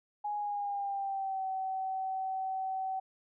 sine tone with pitch glide, 830.6 to 761.7 Hz, G#5 to G5, 0 to -50 cents, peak -32 dBFS, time 0.24-3 s, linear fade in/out 10 ms, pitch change -150 cents, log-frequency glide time 0.37-1.45 s, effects none

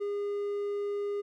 triangle tone, 407.5 Hz, G#4, 33 cents flat, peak -28 dBFS, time 0-1.22 s, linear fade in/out 20 ms, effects none

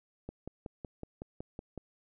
click train, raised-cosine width 2 ms, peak -27 dBFS, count 9, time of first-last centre 0.29-1.777 s, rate 5.38 Hz, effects none

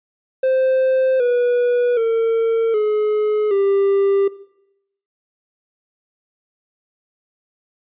triangle tone with pitch steps, 522 / 487 / 454.4 / 424 / 395.6 Hz, C5 / B4 / A#4 / G#4 / G4, -4 / -24 / -44 / +36 / +16 cents, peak -12 dBFS, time 0.43-4.28 s, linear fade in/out 5 ms, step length 770 ms, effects noise-tail reverb RT60 0.8 s tail -18 dB re dry + resampled to 8000 Hz

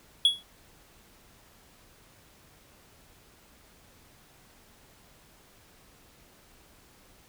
triangle tone with exponential decay, 3355 Hz, G#7, 17 cents sharp, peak -13 dBFS, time 0.25-0.43 s, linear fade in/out 2 ms, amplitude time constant 37 ms, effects pink hiss -58 dBFS RMS until 7.28 s

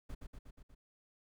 brown noise with echo, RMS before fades -43 dBFS, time 0.09-0.15 s, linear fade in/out 10 ms, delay 120 ms, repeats 5, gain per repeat -3 dB, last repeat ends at 0.75 s, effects none

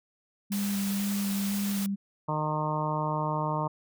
sine tone with vibrato, 199.8 Hz, G3, 33 cents sharp, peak -27 dBFS, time 0.5-1.96 s, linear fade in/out 20 ms, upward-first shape square, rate 2 Hz, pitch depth 12 cents each way
white noise, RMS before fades -37 dBFS, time 0.52-1.86 s, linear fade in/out 0 ms
harmonic tone, 153.2 Hz, D#3, 27 cents flat, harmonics 1 / 2 / 3 / 4 / 5 / 6 / 7 / 8, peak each -31 / -38 / -40 / -35 / -41 / -32 / -34 / -42 dBFS, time 2.28-3.68 s, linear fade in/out 10 ms
effects none

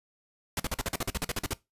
pink noise bursts, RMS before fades -30 dBFS, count 14, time 0.57-1.534 s, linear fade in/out 2 ms, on 28 ms, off 44 ms, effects noise-tail reverb RT60 0.2 s tail -20 dB re dry + resampled to 32000 Hz

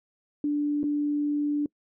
sine tone with dropouts, 293 Hz, D4, 4 cents flat, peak -23 dBFS, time 0.44-1.66 s, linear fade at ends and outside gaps 2 ms, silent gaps 0.832-0.839 s, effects noise-tail reverb RT60 0.1 s tail -25 dB re dry

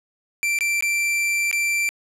45% pulse tone with dropouts, 2349 Hz, D7, in tune, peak -19 dBFS, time 0.43-1.89 s, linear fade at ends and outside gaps 0 ms, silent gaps 0.588-0.608 / 0.808-0.824 / 1.513-1.528 s, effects low-pass 12000 Hz 12 dB/octave + 9-bit

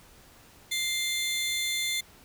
sawtooth tone pair together, 2093 / 3520 Hz, C7 / A7, 0 / 0 cents, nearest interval major sixth, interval 900 cents, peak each -27 dBFS, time 0.71-2.01 s, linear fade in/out 10 ms, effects pink hiss -55 dBFS RMS until 2.24 s

